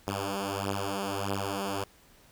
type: beating tone pair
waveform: 5% pulse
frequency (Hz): 98 / 99.6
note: G2 / G2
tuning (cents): 0 / +28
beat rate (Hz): 1.6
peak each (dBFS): -22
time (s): 0.07-1.84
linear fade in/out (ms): 5
effects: pink hiss -59 dBFS RMS until 2.31 s